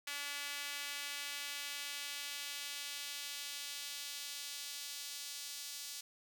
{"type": "tone with high-pass filter sweep", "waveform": "sawtooth", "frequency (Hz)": 286.8, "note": "D4", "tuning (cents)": -41, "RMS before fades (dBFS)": -44, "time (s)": [0.07, 6.01], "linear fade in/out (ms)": 5, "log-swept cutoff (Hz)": [2100, 4700], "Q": 1.1, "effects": []}